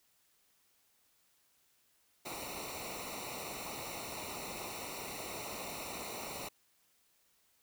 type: noise with comb filter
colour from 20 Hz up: pink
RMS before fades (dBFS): -43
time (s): 2.25-6.49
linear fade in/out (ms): 10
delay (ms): 0.61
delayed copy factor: -0.85
effects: white hiss -72 dBFS RMS until 7.62 s